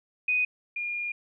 sine tone pair in turn, 2491 / 2419 Hz, D#7 / D#7, +1 / -49 cents, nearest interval minor second, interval 50 cents, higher first, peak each -22 / -29 dBFS, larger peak first, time 0.28-0.45 / 0.76-1.12 s, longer second, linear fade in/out 5 ms, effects none

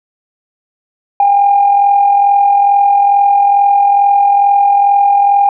sine tone with amplitude modulation, 805 Hz, G5, 46 cents sharp, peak -3 dBFS, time 1.2-5.49 s, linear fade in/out 2 ms, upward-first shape sine, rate 42.3 Hz, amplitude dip 45%, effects tanh soft clip ceiling 0 dBFS

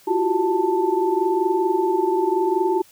sine tone cluster, 337.5 / 361.9 / 382.7 / 883 Hz, E4 / F#4 / G4 / A5, +41 / -38 / -42 / +6 cents, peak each -25 / -21 / -23 / -23 dBFS, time 0.07-2.82 s, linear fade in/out 10 ms, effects white hiss -52 dBFS RMS until 2.91 s

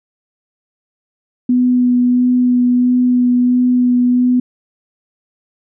sine tone with vibrato, 247.7 Hz, B3, 5 cents sharp, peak -9 dBFS, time 1.49-4.4 s, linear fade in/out 5 ms, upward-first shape sine, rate 1.5 Hz, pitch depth 11 cents each way, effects none

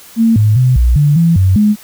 sine tone with pitch steps, 226.9 / 106.7 / 127.1 / 60.4 / 146.3 / 167.3 / 94.1 / 210.1 Hz, A#3 / G#2 / C3 / B1 / D3 / E3 / F#2 / G#3, -47 / +47 / -50 / -38 / -6 / +26 / +30 / +20 cents, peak -6 dBFS, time 0.16-1.76 s, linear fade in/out 50 ms, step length 200 ms, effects white hiss -38 dBFS RMS until 1.83 s

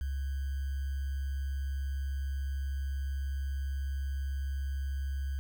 sine tone with sample-and-hold, 68.2 Hz, C#2, 28 cents flat, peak -31 dBFS, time 0.01-5.39 s, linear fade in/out 0 ms, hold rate 1575 Hz, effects none

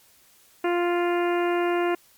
harmonic tone, 349.2 Hz, F4, in tune, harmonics 1 / 2 / 3 / 4 / 5 / 6 / 7 / 8, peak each -22 / -28 / -32 / -34 / -36 / -38 / -39 / -40 dBFS, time 0.64-1.95 s, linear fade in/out 5 ms, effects white hiss -57 dBFS RMS until 2.17 s + MP3 96 kbps

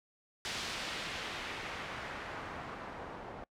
white noise with low-pass filter sweep, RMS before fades -42 dBFS, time 0.45-3.44 s, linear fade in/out 0 ms, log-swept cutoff 4500 to 840 Hz, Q 0.96, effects noise-tail reverb RT60 0.1 s tail -25 dB re dry

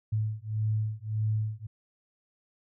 sine beating tone pair, 107.4 / 109.1 Hz, A2 / A2, -41 / -14 cents, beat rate 1.7 Hz, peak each -30 dBFS, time 0.12-1.67 s, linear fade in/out 10 ms, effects none

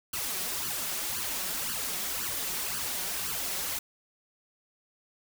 white noise with flanger, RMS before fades -33 dBFS, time 0.13-3.79 s, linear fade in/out 5 ms, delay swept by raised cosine 0.66 to 5.46 ms, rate 1.9 Hz, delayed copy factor +0.8, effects none

